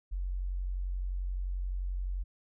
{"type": "tone", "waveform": "sine", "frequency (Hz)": 45.75, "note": "F#1", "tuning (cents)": -19, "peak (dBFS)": -31, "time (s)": [0.11, 2.24], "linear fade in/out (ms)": 20, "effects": []}